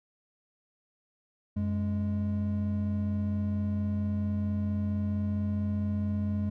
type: tone pair together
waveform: triangle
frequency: 92.5 / 207.7 Hz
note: F#2 / G#3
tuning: 0 / 0 cents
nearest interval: octave + major second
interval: 1400 cents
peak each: -28 dBFS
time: 1.56-6.5 s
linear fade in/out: 10 ms
effects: none